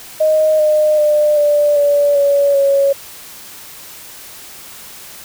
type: tone with pitch steps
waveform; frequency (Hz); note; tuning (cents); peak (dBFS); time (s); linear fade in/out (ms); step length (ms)
sine; 622.3 / 610.6 / 599 / 587.7 / 576.6 / 565.7 / 555; D#5 / D#5 / D5 / D5 / D5 / C#5 / C#5; 0 / -33 / +34 / +1 / -32 / +35 / +2; -9; 0.2-2.93; 10; 390
effects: white hiss -35 dBFS RMS until 5.24 s